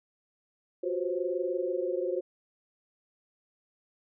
sine tone cluster, 358.2 / 378.9 / 508 / 534 Hz, F4 / F#4 / B4 / C5, +44 / +41 / +49 / +35 cents, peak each -32 / -35 / -36 / -33 dBFS, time 0.83-2.21 s, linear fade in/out 10 ms, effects none

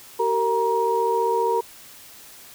sine tone cluster, 383.7 / 458.7 / 945 Hz, G4 / A#4 / A#5, -37 / -28 / +23 cents, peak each -26 / -22 / -22 dBFS, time 0.19-1.61 s, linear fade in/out 10 ms, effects white hiss -45 dBFS RMS until 2.54 s

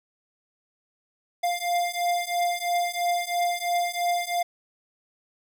square beating tone pair, 698.5 / 701.5 Hz, F5 / F5, 0 / +8 cents, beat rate 3 Hz, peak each -28 / -27 dBFS, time 1.43-4.43 s, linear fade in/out 10 ms, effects none

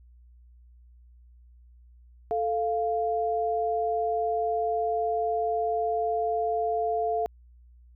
sine tone pair together, 440 / 696.2 Hz, A4 / F5, 0 / -6 cents, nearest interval minor sixth, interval 794 cents, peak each -28 / -26 dBFS, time 2.31-7.26 s, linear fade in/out 0 ms, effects added 60 Hz sine -51 dBFS peak until 7.95 s

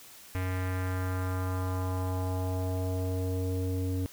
square tone with low-pass filter sweep, 92.5 Hz, F#2, in tune, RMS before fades -31 dBFS, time 0.35-4.06 s, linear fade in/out 0 ms, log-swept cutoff 2200 to 360 Hz, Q 2.2, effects white hiss -51 dBFS RMS until 4.12 s

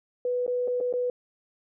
sine tone with dropouts, 493.9 Hz, B4, in tune, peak -24 dBFS, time 0.25-1.1 s, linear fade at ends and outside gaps 2 ms, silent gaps 0.465-0.478 / 0.676-0.68 / 0.803-0.809 / 0.927-0.937 s, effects none

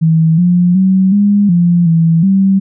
sine tone with pitch steps, 161.4 / 177.1 / 189.3 / 203.6 / 173.5 / 164.5 / 193.6 Hz, E3 / F3 / F#3 / G#3 / F3 / E3 / G3, -36 / +24 / +40 / -34 / -11 / -3 / -21 cents, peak -6 dBFS, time 0.01-2.6 s, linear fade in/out 20 ms, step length 370 ms, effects none

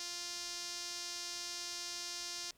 sawtooth tone with band-pass filter, 349.2 Hz, F4, in tune, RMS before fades -43 dBFS, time 0-2.51 s, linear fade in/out 2 ms, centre 5400 Hz, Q 2.7, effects pink hiss -69 dBFS RMS until 2.57 s

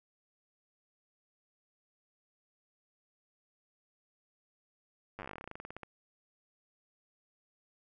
slowing click train, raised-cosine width 0.5 ms, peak -28 dBFS, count 23, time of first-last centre 5.19-5.833 s, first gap 9 ms, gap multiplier 1.1, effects none

